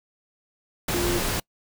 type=tone in noise; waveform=sine; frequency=350 Hz; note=F4; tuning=4 cents sharp; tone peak=-25 dBFS; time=0.94-1.19 s; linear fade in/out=5 ms; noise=pink; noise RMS=-26 dBFS; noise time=0.88-1.4 s; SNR=-2 dB; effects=noise-tail reverb RT60 0.1 s tail -26 dB re dry